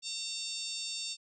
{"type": "harmonic tone", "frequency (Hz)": 910, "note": "A#5", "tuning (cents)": -42, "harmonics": [3, 4, 5, 6, 7, 8, 9], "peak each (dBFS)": [-46, -41, -41, -43, -51, -44, -47], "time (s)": [0.02, 1.17], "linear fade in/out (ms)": 50, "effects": []}